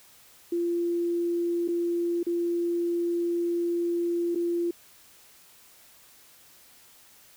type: tone with dropouts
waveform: sine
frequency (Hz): 343.9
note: F4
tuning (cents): -27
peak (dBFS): -24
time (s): 0.52-4.71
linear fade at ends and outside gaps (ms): 5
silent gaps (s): 1.678-1.685 / 2.231-2.266 / 4.349-4.356
effects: white hiss -55 dBFS RMS until 7.36 s